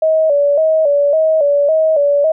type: tone with vibrato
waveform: sine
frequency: 603 Hz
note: D5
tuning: 46 cents sharp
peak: -9 dBFS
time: 0.02-2.32 s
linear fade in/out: 5 ms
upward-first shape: square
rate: 1.8 Hz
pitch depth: 88 cents each way
effects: none